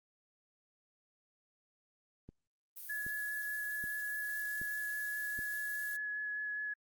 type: click train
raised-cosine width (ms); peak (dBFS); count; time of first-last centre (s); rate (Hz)
3; -36; 5; 2.29-5.391; 1.29
type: noise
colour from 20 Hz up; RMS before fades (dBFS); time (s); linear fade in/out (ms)
violet; -47; 2.76-5.97; 10
type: tone with vibrato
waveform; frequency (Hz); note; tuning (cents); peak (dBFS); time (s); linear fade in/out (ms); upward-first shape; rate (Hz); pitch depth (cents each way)
sine; 1696; G#6; +36; -36; 2.89-6.74; 10; sine; 4.9; 10
effects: Opus 32 kbps